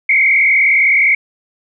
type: tone with frequency modulation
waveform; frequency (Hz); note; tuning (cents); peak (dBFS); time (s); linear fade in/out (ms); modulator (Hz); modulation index
sine; 2192; C#7; -20; -8; 0.09-1.15; 5; 39.7; 2.7
effects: none